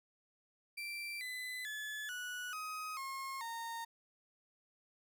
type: tone with pitch steps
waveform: 35% pulse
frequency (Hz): 2349 / 2010 / 1719.6 / 1471.3 / 1258.8 / 1077 / 921.5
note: D7 / B6 / A6 / F#6 / D#6 / C6 / A#5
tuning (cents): 0 / +30 / -40 / -10 / +20 / +50 / -20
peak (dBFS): -39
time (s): 0.77-3.85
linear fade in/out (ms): 10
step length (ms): 440
effects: none